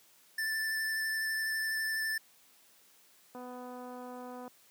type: tone with vibrato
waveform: square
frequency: 1764 Hz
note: A6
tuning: 4 cents sharp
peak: -32 dBFS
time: 0.38-2.18 s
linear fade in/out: 5 ms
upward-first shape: sine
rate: 12 Hz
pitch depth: 15 cents each way
type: click train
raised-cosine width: 1 ms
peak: -33 dBFS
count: 282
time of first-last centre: 3.35-4.479 s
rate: 249 Hz
effects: white hiss -63 dBFS RMS until 4.7 s + high-pass 150 Hz 12 dB/octave

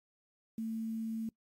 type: tone with quantisation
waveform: sine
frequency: 223.7 Hz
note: A3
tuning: 29 cents sharp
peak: -34 dBFS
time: 0.58-1.29 s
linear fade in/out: 2 ms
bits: 10
effects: noise-tail reverb RT60 0.1 s tail -23 dB re dry + MP3 64 kbps

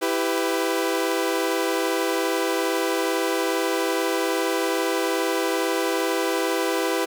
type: chord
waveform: sawtooth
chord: E minor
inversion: none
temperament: equal with one note detuned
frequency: 329.6 / 392 / 500.5 Hz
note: E4 / G4 / B4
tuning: 0 / 0 / +23 cents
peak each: -22 dBFS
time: 0.01-7.06 s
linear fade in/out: 20 ms
effects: none

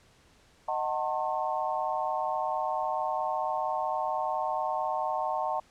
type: chord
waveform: sine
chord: D# diminished seventh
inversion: none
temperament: just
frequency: 622.3 / 746.7 / 896 / 1075.3 Hz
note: D#5 / F#5 / A5 / C6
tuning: 0 / +16 / +31 / +47 cents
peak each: -34 / -32 / -32 / -35 dBFS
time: 0.68-5.6 s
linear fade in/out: 5 ms
effects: pink hiss -61 dBFS RMS until 5.7 s + low-pass 8000 Hz 12 dB/octave

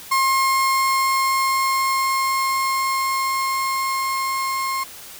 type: tone with level ramp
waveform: 35% pulse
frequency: 1069 Hz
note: C6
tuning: 37 cents sharp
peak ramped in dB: -14 to -20 dBFS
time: 0.11-4.84 s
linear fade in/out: 10 ms
effects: white hiss -39 dBFS RMS until 5.19 s

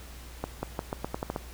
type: accelerating click train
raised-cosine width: 1 ms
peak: -16 dBFS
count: 9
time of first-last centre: 0.44-1.362 s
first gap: 190 ms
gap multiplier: 0.85
effects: added 60 Hz sine -44 dBFS peak until 1.53 s + pink hiss -49 dBFS RMS until 1.53 s

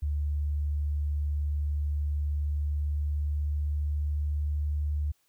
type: tone with pitch glide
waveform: sine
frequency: 73.42 to 74.06 Hz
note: D2 to D2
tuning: 0 to +15 cents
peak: -26 dBFS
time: 0.02-5.12 s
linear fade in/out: 10 ms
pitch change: +15 cents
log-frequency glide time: 2.27-4.85 s
effects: white hiss -71 dBFS RMS until 5.28 s

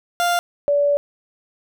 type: tone pair in turn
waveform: 30% pulse / sine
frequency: 698.5 / 575.6 Hz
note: F5 / D5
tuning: 0 / -35 cents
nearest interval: minor third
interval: 335 cents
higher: first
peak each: -14 dBFS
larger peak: neither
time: 0.2-0.39 / 0.68-0.97 s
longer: second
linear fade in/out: 0 ms
effects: none

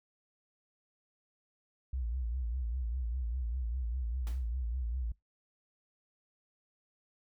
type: tone with vibrato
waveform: sine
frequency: 60.6 Hz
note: B1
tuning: 32 cents flat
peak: -32 dBFS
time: 1.93-5.12 s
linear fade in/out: 5 ms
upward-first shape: sine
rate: 5 Hz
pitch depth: 140 cents each way
type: noise with exponential decay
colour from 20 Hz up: pink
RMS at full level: -48 dBFS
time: 4.27-4.5 s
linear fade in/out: 0 ms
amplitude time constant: 50 ms
effects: noise-tail reverb RT60 0.2 s tail -25 dB re dry

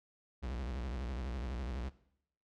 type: tone with vibrato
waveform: 45% pulse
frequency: 62.8 Hz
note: B1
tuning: 30 cents sharp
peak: -37 dBFS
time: 0.42-1.9 s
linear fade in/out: 20 ms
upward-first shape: sine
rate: 12 Hz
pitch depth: 200 cents each way
effects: noise-tail reverb RT60 0.7 s tail -18 dB re dry + low-pass 5000 Hz 12 dB/octave

